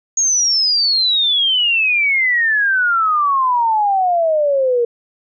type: exponential sweep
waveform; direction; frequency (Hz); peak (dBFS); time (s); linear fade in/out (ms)
sine; down; 6645 to 466.2; -12; 0.17-4.85; 5
effects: none